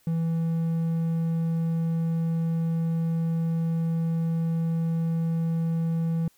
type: tone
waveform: triangle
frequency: 164.7 Hz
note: E3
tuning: 1 cent flat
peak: -21 dBFS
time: 0.07-6.28 s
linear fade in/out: 2 ms
effects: white hiss -63 dBFS RMS until 6.37 s